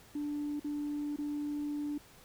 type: tone with dropouts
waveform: sine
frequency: 293.5 Hz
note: D4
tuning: 1 cent flat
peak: -32 dBFS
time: 0.15-1.98 s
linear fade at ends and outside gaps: 5 ms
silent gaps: 0.597-0.644 / 1.162-1.185 s
effects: tanh soft clip ceiling -30 dBFS + pink hiss -58 dBFS RMS until 2.24 s